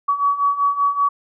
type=beating tone pair; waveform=sine; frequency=1131 / 1136.2 Hz; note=C#6 / C#6; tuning=+34 / +42 cents; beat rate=5.2 Hz; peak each=-21 / -17 dBFS; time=0.08-1.09 s; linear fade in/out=10 ms; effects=none